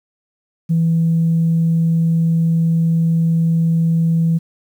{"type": "tone", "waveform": "sine", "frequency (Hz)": 164.81, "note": "E3", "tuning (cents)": 0, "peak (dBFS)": -11, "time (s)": [0.69, 4.39], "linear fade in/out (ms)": 20, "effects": ["tanh soft clip ceiling -8 dBFS", "8-bit"]}